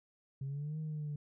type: exponential two-way sweep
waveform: sine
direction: up then down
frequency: 133.7 to 157.2 to 145.9 Hz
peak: -35 dBFS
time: 0.41-1.16 s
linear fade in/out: 5 ms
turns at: 0.79 s
effects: tanh soft clip ceiling -34 dBFS